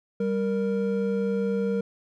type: tone pair together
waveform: triangle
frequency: 196.3 / 466.2 Hz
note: G3 / A#4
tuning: +3 / 0 cents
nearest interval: octave + minor third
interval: 1497 cents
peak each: -24 dBFS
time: 0.2-1.81 s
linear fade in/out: 5 ms
effects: none